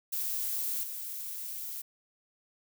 violet noise with level steps, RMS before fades -33 / -39 dBFS, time 0.12-1.82 s, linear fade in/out 10 ms, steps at 0.83 s, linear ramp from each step 5 ms, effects none

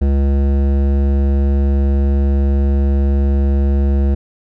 sine tone with hard clipping, 69.3 Hz, C#2, in tune, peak -13 dBFS, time 0.01-4.15 s, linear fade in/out 10 ms, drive 14 dB, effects none

